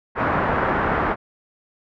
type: low-pass noise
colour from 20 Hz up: white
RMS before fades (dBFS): -21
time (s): 0.15-1.16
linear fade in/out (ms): 50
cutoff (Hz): 1500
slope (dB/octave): 24
effects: none